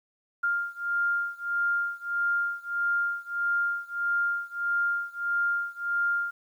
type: beating tone pair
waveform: sine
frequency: 1400 / 1401.6 Hz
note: F6 / F6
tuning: +4 / +6 cents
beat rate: 1.6 Hz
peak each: -28 / -29 dBFS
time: 0.43-6.31 s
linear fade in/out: 10 ms
effects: 10-bit